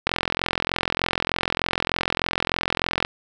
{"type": "click train", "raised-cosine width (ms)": 0.3, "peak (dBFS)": -4, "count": 130, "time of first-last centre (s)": [0.07, 3.049], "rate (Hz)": 43.3, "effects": []}